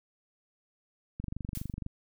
click train, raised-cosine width 5 ms, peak -24 dBFS, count 17, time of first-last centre 1.2-1.864 s, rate 24.1 Hz
blue noise with exponential decay, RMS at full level -38 dBFS, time 1.55-1.73 s, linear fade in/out 0 ms, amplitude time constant 39 ms
effects none

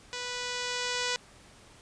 5% pulse tone with level ramp, 492.6 Hz, B4, 5 cents flat, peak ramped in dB -23 to -16 dBFS, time 0.13-1.16 s, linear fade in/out 0 ms, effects pink hiss -55 dBFS RMS until 1.81 s + resampled to 22050 Hz

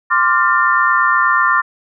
sine chord, D minor seventh, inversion third, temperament equal with one note detuned, 1046.5 / 1174.7 / 1396.9 / 1798 Hz, C6 / D6 / F6 / A6, 0 / 0 / 0 / +37 cents, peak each -16 dBFS, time 0.1-1.62 s, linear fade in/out 20 ms, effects none

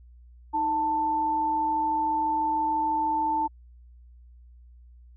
sine tone pair together, 313.2 / 887 Hz, D#4 / A5, +11 / +14 cents, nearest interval octave + tritone, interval 1803 cents, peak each -33 / -23 dBFS, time 0.53-3.48 s, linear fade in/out 20 ms, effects added 60 Hz sine -48 dBFS peak until 5.16 s

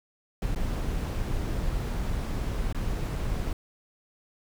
brown noise with dropouts, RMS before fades -29 dBFS, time 0.42-3.53 s, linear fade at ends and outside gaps 2 ms, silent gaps 0.549-0.559 / 2.727-2.746 s, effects none

